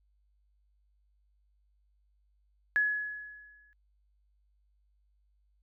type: tone with exponential decay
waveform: sine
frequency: 1692 Hz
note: G#6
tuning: 32 cents sharp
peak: -22 dBFS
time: 2.76-3.73 s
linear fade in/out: 0 ms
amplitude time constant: 210 ms
effects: added 50 Hz sine -67 dBFS peak until 5.62 s